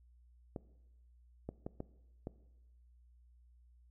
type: clicks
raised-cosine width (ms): 2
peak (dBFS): -27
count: 5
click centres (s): 0.562 / 1.49 / 1.665 / 1.804 / 2.271
effects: noise-tail reverb RT60 1.0 s tail -19 dB re dry + added 60 Hz sine -61 dBFS peak until 3.9 s